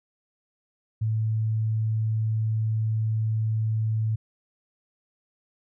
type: tone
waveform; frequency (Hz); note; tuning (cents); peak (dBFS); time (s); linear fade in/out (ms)
sine; 110; A2; 0; -22; 1.01-4.16; 10
effects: none